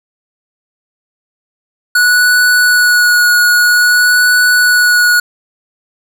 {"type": "tone with vibrato", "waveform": "square", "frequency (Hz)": 1465, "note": "F#6", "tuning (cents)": -18, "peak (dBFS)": -7, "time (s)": [1.95, 5.2], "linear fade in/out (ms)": 5, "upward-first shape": "sine", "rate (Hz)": 0.51, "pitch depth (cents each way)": 16, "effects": []}